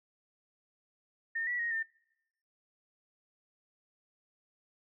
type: tone with pitch steps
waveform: sine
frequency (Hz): 1824 / 1946 / 1873 / 1804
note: A#6 / B6 / A#6 / A6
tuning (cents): -38 / -26 / +8 / +43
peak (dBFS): -31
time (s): 1.35-1.83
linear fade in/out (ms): 10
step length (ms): 120
effects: noise-tail reverb RT60 0.9 s tail -26 dB re dry